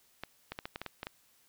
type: clicks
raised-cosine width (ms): 0.3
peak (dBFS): -22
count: 9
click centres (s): 0.236 / 0.52 / 0.589 / 0.655 / 0.759 / 0.816 / 0.863 / 1.031 / 1.069
effects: white hiss -67 dBFS RMS until 1.48 s